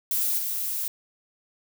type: noise with level steps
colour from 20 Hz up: violet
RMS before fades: -25 / -29 dBFS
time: 0.11-0.88 s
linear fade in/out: 2 ms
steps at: 0.38 s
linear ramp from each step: 5 ms
effects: none